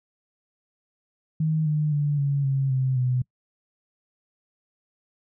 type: tone with pitch steps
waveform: sine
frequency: 157.1 / 151.49 / 146.07 / 140.85 / 135.82 / 130.97 / 126.28 Hz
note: D#3 / D#3 / D3 / C#3 / C#3 / C3 / B2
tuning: +17 / -46 / -9 / +28 / -35 / +2 / +39 cents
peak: -20 dBFS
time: 1.4-3.22 s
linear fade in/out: 5 ms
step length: 260 ms
effects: noise-tail reverb RT60 0.1 s tail -25 dB re dry